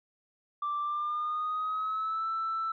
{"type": "tone with pitch glide", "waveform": "sine", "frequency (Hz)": [1174.7, 1326.2], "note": ["D6", "E6"], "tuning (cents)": [0, 10], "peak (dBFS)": -28, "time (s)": [0.62, 2.72], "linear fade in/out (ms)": 5, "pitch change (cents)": 210, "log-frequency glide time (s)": [0.81, 2.28], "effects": ["tanh soft clip ceiling -26 dBFS"]}